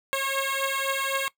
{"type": "beating tone pair", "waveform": "10% pulse", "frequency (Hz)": [541, 544.9], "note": ["C#5", "C#5"], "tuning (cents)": [-42, -30], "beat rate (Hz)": 3.9, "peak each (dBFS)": -20, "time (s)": [0.13, 1.28], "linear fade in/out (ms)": 0, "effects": ["noise-tail reverb RT60 0.1 s tail -19 dB re dry"]}